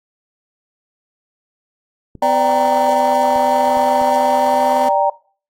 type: clicks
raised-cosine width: 3 ms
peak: -22 dBFS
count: 4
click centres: 2.153 / 3.361 / 3.771 / 4.015 s
type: chord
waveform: sine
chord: G minor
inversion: second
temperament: equal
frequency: 587.3 / 784 / 932.3 Hz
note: D5 / G5 / Bb5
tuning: 0 / 0 / 0 cents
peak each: -16 dBFS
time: 2.22-5.1 s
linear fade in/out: 5 ms
type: tone with pitch glide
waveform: 20% pulse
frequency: 252.9 to 254.7 Hz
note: B3 to C4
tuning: +41 to -46 cents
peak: -17 dBFS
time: 2.22-4.89 s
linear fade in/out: 5 ms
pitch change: +13 cents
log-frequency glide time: 3.83-4.75 s
effects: noise-tail reverb RT60 0.4 s tail -20 dB re dry + AAC 64 kbps